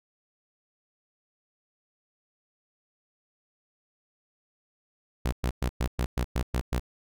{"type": "tone bursts", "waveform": "sawtooth", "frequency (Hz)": 61.5, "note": "B1", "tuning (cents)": -7, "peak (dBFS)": -21, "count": 9, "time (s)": [5.25, 6.796], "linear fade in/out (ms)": 5, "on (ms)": 74, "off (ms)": 110, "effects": []}